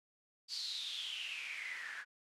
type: noise with band-pass filter sweep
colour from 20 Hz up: white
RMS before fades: -43 dBFS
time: 0.48-2.05 s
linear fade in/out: 50 ms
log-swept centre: 4700 to 1600 Hz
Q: 9
effects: low-pass 10000 Hz 12 dB/octave